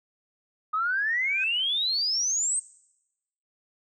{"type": "exponential sweep", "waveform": "sine", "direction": "up", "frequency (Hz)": [1237, 8510], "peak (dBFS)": -23, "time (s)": [0.73, 2.6], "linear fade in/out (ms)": 10}
{"type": "tone with exponential growth", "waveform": "sine", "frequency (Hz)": 1552, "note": "G6", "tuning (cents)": -18, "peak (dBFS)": -28, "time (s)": [1.15, 1.44], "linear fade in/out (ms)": 5, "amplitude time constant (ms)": 62}
{"effects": ["noise-tail reverb RT60 0.9 s tail -21 dB re dry", "tanh soft clip ceiling -15 dBFS"]}